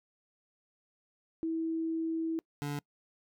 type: tone pair in turn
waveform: sine / 25% pulse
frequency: 325.3 / 144.9 Hz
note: E4 / D3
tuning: -23 / -23 cents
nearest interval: octave + major second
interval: 1400 cents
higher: first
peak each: -30 / -30 dBFS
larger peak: neither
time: 1.43-2.39 / 2.62-2.79 s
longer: first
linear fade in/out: 0 ms
effects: noise-tail reverb RT60 0.1 s tail -25 dB re dry